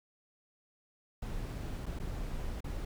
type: noise with dropouts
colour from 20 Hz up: brown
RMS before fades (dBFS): -38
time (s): 1.22-2.85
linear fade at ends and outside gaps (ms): 5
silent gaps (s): 1.859-1.863 / 1.99-1.998 / 2.606-2.642
effects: none